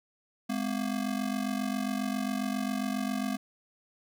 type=ring-modulated tone; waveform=square; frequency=232.3 Hz; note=A#3; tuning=6 cents flat; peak=-27 dBFS; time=0.49-3.37 s; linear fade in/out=10 ms; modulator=23.7 Hz; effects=none